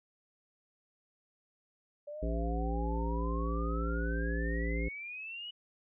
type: exponential sweep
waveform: sine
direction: up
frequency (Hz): 579 to 2960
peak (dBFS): -40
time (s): 2.07-5.51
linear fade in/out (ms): 10
type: harmonic tone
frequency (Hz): 56.9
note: A#1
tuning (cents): -41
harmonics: 1 / 3 / 5 / 7 / 9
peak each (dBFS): -32 / -40 / -40 / -42 / -43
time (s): 2.22-4.89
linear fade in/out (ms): 10
effects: none